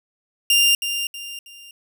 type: tone with echo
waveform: sawtooth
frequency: 2795 Hz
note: F7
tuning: 1 cent sharp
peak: -10 dBFS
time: 0.5-0.75 s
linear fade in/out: 2 ms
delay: 320 ms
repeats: 3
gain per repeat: -9 dB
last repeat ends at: 1.71 s
effects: none